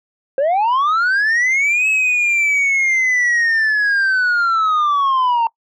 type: linear two-way sweep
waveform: sine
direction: up then down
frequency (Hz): 521 to 2589 to 904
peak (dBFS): -10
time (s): 0.38-5.47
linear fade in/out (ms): 2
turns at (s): 1.88
effects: noise-tail reverb RT60 0.1 s tail -24 dB re dry + tanh soft clip ceiling -12 dBFS